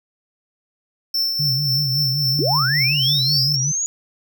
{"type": "tone with tremolo", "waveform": "square", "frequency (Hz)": 5370, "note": "E8", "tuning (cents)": 31, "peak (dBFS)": -17, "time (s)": [1.14, 3.56], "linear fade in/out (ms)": 5, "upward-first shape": "triangle", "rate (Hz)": 3.7, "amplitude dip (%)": 45}
{"type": "tone with vibrato", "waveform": "sine", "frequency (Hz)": 138.59, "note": "C#3", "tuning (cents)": 0, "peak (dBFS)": -21, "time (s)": [1.39, 3.72], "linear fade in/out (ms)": 10, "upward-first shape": "sine", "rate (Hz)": 5.3, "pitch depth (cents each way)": 130}
{"type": "linear sweep", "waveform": "sine", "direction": "up", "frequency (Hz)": [246.9, 6840], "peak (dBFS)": -19, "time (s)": [2.39, 3.86], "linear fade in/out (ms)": 0}
{"effects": []}